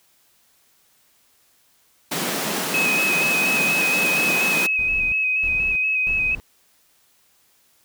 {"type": "high-pass noise", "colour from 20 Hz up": "pink", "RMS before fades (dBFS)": -25, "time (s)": [2.11, 4.67], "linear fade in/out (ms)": 10, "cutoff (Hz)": 160, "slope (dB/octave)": 48}
{"type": "tone with vibrato", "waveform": "sine", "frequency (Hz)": 2544, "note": "D#7", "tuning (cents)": 38, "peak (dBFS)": -18, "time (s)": [2.74, 6.35], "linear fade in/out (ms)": 2, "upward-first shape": "square", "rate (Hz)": 4.2, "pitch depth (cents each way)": 20}
{"type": "noise bursts", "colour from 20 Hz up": "brown", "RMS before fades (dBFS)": -34, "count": 3, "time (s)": [4.79, 6.4], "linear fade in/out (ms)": 0, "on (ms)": 330, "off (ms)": 310}
{"effects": ["white hiss -60 dBFS RMS until 7.84 s"]}